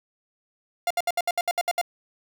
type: tone bursts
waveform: 45% pulse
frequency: 698.5 Hz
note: F5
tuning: in tune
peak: -21 dBFS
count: 10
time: 0.87-1.814 s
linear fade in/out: 2 ms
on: 35 ms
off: 66 ms
effects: none